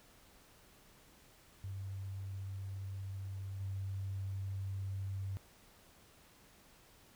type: tone with level steps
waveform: sine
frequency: 97 Hz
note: G2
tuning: 18 cents flat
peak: -40 / -37 dBFS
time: 1.64-5.37 s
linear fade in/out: 0 ms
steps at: 3.6 s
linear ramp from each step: 10 ms
effects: pink hiss -63 dBFS RMS until 7.15 s